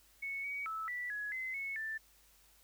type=tone with pitch steps; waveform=sine; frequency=2210 / 2256 / 1308 / 1964 / 1681 / 2050 / 2199 / 1770 Hz; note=C#7 / C#7 / E6 / B6 / G#6 / C7 / C#7 / A6; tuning=-6 / +30 / -14 / -10 / +20 / -36 / -14 / +10 cents; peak=-37 dBFS; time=0.22-1.98 s; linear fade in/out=10 ms; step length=220 ms; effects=added 50 Hz sine -70 dBFS peak until 2.63 s + white hiss -66 dBFS RMS until 2.63 s